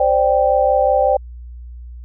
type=chord; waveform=sine; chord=C suspended second; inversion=none; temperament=just; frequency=523.3 / 588.7 / 784.9 Hz; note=C5 / D5 / G5; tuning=0 / +4 / +2 cents; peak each=-16 dBFS; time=0-1.17 s; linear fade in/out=5 ms; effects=added 60 Hz sine -31 dBFS peak until 2.04 s